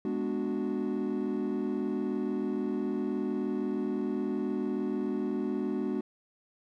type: chord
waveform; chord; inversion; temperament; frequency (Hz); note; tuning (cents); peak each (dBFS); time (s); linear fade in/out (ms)
triangle; G# half-diminished seventh; none; equal; 207.7 / 246.9 / 293.7 / 370; G#3 / B3 / D4 / F#4; 0 / 0 / 0 / 0; -32; 0.05-6.01; 2
effects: tanh soft clip ceiling -20 dBFS